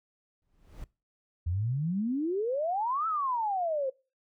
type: noise with exponential growth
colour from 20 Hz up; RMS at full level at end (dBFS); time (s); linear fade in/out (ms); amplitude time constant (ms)
brown; -40; 0.42-0.84; 1; 91
type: exponential two-way sweep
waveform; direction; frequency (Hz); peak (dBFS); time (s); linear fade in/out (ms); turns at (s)
sine; up then down; 80.8 to 1338 to 513; -27; 1.46-3.9; 10; 3.07
effects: noise-tail reverb RT60 0.3 s tail -22 dB re dry